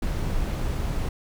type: noise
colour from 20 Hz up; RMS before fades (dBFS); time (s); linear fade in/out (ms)
brown; -26; 0.02-1.09; 5
effects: none